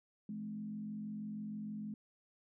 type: tone with frequency modulation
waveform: sine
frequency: 211.4 Hz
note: G#3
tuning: 31 cents sharp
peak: -40 dBFS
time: 0.29-1.94 s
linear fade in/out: 2 ms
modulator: 46.3 Hz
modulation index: 0.59
effects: none